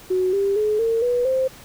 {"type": "tone with pitch steps", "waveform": "sine", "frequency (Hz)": [370, 396.6, 425, 455.5, 488.2, 523.3], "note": ["F#4", "G4", "G#4", "A#4", "B4", "C5"], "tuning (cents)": [0, 20, 40, -40, -20, 0], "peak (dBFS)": -17, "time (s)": [0.1, 1.48], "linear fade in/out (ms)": 10, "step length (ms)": 230, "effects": ["pink hiss -44 dBFS RMS until 1.64 s"]}